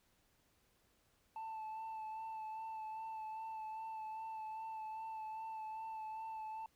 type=tone with vibrato; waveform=sine; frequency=880 Hz; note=A5; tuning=in tune; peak=-40 dBFS; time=1.36-6.66 s; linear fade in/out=2 ms; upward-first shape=sine; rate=2.5 Hz; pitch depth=21 cents each way; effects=tanh soft clip ceiling -42 dBFS + pink hiss -75 dBFS RMS until 6.75 s